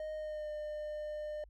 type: tone with pitch glide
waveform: triangle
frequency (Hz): 619 to 603.5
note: D#5 to D5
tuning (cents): -9 to +47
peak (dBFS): -36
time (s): 0-1.44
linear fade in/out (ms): 2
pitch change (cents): -44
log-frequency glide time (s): 0.14-0.5
effects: added 50 Hz sine -56 dBFS peak until 1.49 s